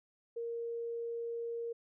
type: tone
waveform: sine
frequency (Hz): 466.2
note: A#4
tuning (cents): 0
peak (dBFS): -36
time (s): 0.36-1.73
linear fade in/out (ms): 10
effects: none